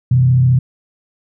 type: tone with frequency modulation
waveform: sine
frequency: 127 Hz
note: B2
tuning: 49 cents sharp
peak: -8 dBFS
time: 0.11-0.59 s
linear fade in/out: 5 ms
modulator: 34.2 Hz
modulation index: 0.44
effects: none